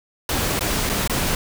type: noise with dropouts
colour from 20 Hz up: pink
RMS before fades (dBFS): -22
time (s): 0.29-1.35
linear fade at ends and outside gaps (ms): 2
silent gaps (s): 0.593-0.608 / 0.893-0.897 / 1.076-1.096
effects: none

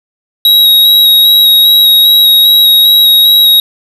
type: tone with vibrato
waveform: square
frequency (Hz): 3820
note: A#7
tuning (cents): +42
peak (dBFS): -3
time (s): 0.45-3.6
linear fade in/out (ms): 2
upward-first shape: square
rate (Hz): 2.5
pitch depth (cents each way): 13
effects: none

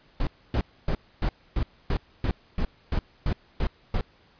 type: noise bursts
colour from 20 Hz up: brown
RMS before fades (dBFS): -24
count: 12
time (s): 0.2-4.01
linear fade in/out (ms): 2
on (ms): 70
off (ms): 270
effects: pink hiss -59 dBFS RMS until 4.39 s + resampled to 11025 Hz

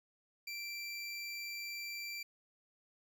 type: tone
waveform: 25% pulse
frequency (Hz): 2349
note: D7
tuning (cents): 0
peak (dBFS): -37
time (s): 0.47-2.23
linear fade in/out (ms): 5
effects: none

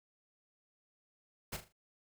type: noise with echo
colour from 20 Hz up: pink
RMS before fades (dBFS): -40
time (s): 1.52-1.57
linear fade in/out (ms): 10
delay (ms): 39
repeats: 4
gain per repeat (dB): -9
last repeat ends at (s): 1.726
effects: none

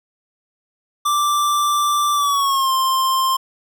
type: tone with pitch glide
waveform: square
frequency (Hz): 1174.7 to 1052.6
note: D6 to C6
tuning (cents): 0 to +10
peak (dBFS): -16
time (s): 1.05-3.37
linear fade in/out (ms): 10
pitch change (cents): -190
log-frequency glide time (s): 2.13-2.72
effects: none

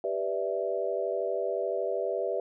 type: chord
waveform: sine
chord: E minor seventh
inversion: first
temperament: equal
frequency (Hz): 392 / 493.9 / 587.3 / 659.3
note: G4 / B4 / D5 / E5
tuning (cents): 0 / 0 / 0 / 0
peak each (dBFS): -33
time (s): 0.04-2.4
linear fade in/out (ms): 2
effects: none

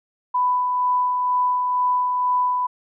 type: tone with tremolo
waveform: sine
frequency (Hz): 995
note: B5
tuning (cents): +13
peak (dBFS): -16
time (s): 0.34-2.67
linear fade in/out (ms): 10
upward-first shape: sine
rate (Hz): 2.1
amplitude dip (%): 30
effects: none

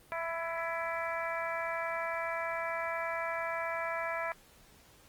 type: harmonic tone with a mistuned harmonic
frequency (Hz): 331.6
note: E4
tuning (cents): +10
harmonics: 2 / 3 / 4 / 5 / 6 / 7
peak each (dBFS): -37 / -39 / -40 / -41 / -42 / -42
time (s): 0.12-4.32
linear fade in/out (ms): 0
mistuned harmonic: 5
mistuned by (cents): +25
effects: pink hiss -60 dBFS RMS until 5.08 s + Opus 24 kbps

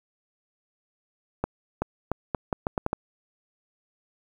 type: accelerating click train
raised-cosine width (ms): 1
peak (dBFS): -11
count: 9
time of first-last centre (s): 1.44-2.931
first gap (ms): 380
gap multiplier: 0.78
effects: 8-bit

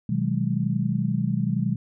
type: chord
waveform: sine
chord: G# minor seventh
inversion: first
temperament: just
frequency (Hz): 124.59 / 155.74 / 186.89 / 207.7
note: B2 / D#3 / F#3 / G#3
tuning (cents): +16 / +2 / +18 / 0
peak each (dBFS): -27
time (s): 0.09-1.76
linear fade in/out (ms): 5
effects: none

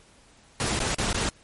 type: noise with dropouts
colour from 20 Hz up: pink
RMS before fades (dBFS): -26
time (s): 0.6-1.29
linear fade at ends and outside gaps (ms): 1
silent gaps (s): 0.792-0.802 / 0.947-0.984 / 1.13-1.144
effects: pink hiss -56 dBFS RMS until 1.43 s + MP3 48 kbps

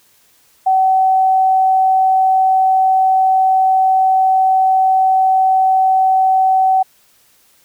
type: tone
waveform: sine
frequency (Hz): 759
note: F#5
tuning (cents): +44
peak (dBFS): -9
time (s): 0.66-6.83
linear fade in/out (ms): 10
effects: white hiss -53 dBFS RMS until 7.64 s

